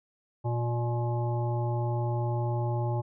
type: harmonic tone with a mistuned harmonic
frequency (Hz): 118.8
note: A#2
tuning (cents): +33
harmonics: 1 / 3 / 5 / 7 / 9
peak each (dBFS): -27 / -36 / -38 / -36 / -47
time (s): 0.44-3.02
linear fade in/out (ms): 20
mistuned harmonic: 7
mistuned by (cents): +26
effects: none